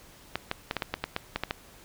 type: clicks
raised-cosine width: 0.3 ms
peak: -12 dBFS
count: 11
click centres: 0.356 / 0.514 / 0.711 / 0.767 / 0.822 / 0.94 / 1.04 / 1.164 / 1.36 / 1.436 / 1.509 s
effects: pink hiss -53 dBFS RMS until 1.84 s